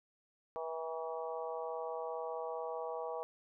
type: harmonic tone with a mistuned harmonic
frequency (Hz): 162.2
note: E3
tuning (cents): -28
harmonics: 3 / 4 / 5 / 6 / 7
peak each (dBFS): -41 / -43 / -45 / -47 / -48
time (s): 0.56-3.23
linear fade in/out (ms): 0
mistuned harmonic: 6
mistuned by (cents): -27
effects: none

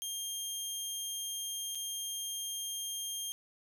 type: tone with dropouts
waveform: 15% pulse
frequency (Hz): 3200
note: G7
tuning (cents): +35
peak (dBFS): -29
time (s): 0.02-3.32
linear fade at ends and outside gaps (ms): 0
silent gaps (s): 1.749-1.754
effects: none

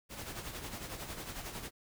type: noise with tremolo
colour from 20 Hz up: pink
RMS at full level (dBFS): -41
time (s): 0.09-1.71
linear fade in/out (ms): 50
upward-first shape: sine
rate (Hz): 11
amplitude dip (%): 55
effects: none

